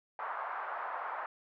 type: band-pass noise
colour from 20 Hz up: pink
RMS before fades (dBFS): -39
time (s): 0.19-1.26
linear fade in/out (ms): 2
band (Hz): 790 to 1400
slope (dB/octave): 24
effects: none